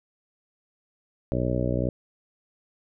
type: harmonic tone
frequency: 61.74 Hz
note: B1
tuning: in tune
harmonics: 1 / 2 / 3 / 4 / 5 / 6 / 7 / 8 / 9 / 10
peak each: -31 / -28 / -32 / -32 / -32 / -36 / -35 / -38 / -31 / -37 dBFS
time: 1.32-1.89 s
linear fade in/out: 0 ms
effects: none